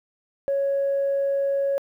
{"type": "tone", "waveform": "sine", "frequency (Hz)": 554.4, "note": "C#5", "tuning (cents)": 0, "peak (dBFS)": -19, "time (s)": [0.48, 1.78], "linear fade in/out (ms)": 0, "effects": ["tanh soft clip ceiling -17 dBFS", "10-bit"]}